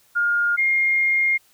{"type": "tone pair in turn", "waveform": "sine", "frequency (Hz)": [1417, 2128], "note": ["F6", "C7"], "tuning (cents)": [25, 29], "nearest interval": "perfect fifth", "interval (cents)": 704, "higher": "second", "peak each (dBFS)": [-17, -16], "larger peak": "second", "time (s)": [[0.15, 0.57], [0.57, 1.38]], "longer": "second", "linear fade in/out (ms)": 20, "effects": ["white hiss -58 dBFS RMS until 1.53 s"]}